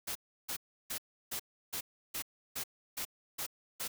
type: noise bursts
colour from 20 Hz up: white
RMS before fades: -38 dBFS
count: 10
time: 0.07-3.88 s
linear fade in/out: 10 ms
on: 84 ms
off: 330 ms
effects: none